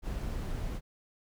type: noise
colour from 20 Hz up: brown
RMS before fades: -35 dBFS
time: 0.02-0.81 s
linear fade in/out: 50 ms
effects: none